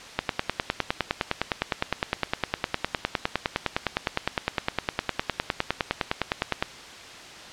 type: click train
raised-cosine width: 0.3 ms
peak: -6 dBFS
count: 64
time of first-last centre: 0.19-6.625 s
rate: 9.79 Hz
effects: white hiss -42 dBFS RMS until 7.52 s + low-pass 5000 Hz 12 dB/octave